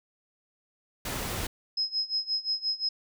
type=noise; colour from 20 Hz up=pink; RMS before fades=-33 dBFS; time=1.05-1.47 s; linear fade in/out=5 ms
type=tone with tremolo; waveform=sine; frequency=5120 Hz; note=D#8; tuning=49 cents sharp; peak=-24 dBFS; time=1.77-2.89 s; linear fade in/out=5 ms; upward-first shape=sine; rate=5.7 Hz; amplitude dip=90%
effects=none